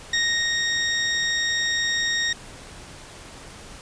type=tone with ADSR envelope; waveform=20% pulse; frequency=1864.7 Hz; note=A#6; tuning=in tune; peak=-14 dBFS; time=0.13-2.33 s; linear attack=5 ms; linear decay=340 ms; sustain=-2 dB; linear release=4 ms; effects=pink hiss -42 dBFS RMS until 3.81 s + resampled to 22050 Hz